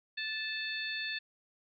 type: harmonic tone with a mistuned harmonic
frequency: 875 Hz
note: A5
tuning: 10 cents flat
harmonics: 2 / 3 / 4 / 5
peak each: -38 / -40 / -41 / -42 dBFS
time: 0.17-1.19 s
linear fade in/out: 10 ms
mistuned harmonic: 4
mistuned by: +36 cents
effects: none